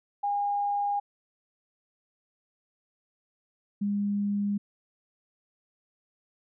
sine tone pair in turn, 813 / 203.2 Hz, G#5 / G#3, -37 / -38 cents, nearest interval 2 octaves, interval 2401 cents, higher first, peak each -25 dBFS, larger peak neither, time 0.23-1 / 3.81-4.58 s, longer neither, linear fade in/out 10 ms, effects none

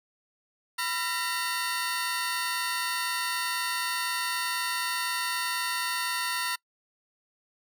25% pulse tone cluster, 989 / 1364 / 1838 / 4489 Hz, B5 / F6 / A#6 / C#8, +2 / -41 / -25 / +21 cents, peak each -30 dBFS, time 0.78-6.56 s, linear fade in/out 10 ms, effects noise-tail reverb RT60 0.1 s tail -25 dB re dry

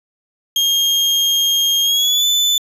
35% pulse tone with pitch glide, 3232 to 3504 Hz, G#7 to A7, -48 to -8 cents, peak -11 dBFS, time 0.56-2.58 s, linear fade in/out 2 ms, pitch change +140 cents, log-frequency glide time 1.83-2.26 s, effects resampled to 32000 Hz + 8-bit

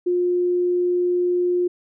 sine tone, 355.8 Hz, F4, 32 cents sharp, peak -17 dBFS, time 0.06-1.68 s, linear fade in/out 10 ms, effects none

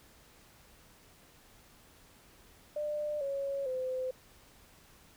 sine tone with pitch steps, 597 / 553.8 / 513.7 Hz, D5 / C#5 / C5, +28 / -2 / -32 cents, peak -32 dBFS, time 2.76-4.11 s, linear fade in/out 5 ms, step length 450 ms, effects pink hiss -60 dBFS RMS until 5.16 s

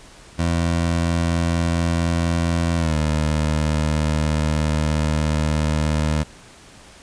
20% pulse tone with pitch glide, 84.3 to 76.86 Hz, E2 to D#2, +39 to -21 cents, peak -13 dBFS, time 0.38-6.24 s, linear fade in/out 20 ms, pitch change -160 cents, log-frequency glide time 2.77-2.96 s, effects pink hiss -45 dBFS RMS until 7.02 s + resampled to 22050 Hz

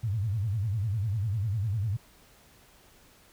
sine tone with vibrato, 104.8 Hz, G#2, 16 cents sharp, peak -26 dBFS, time 0.03-1.97 s, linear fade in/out 10 ms, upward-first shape sine, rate 10 Hz, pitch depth 200 cents each way, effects pink hiss -58 dBFS RMS until 3.32 s

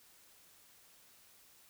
silence, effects white hiss -63 dBFS RMS until 1.69 s

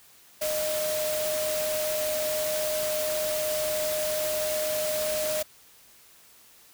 sine tone in noise, 615 Hz, D#5, 20 cents flat, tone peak -27 dBFS, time 0.41-5.43 s, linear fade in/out 10 ms, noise white, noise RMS -32 dBFS, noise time 0.41-5.43 s, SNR +2 dB, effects white hiss -55 dBFS RMS until 6.73 s

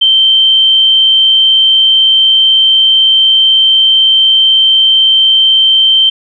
sine tone, 3121 Hz, G7, 8 cents flat, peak -4 dBFS, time 0.01-6.1 s, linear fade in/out 10 ms, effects none

